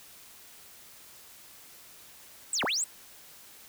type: linear two-way sweep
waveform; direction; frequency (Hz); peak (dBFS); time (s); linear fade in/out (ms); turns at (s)
sine; down then up; 8372 to 146.83 to 8372; -25; 2.53-2.84; 2; 2.64
effects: tanh soft clip ceiling -24 dBFS + white hiss -52 dBFS RMS until 3.68 s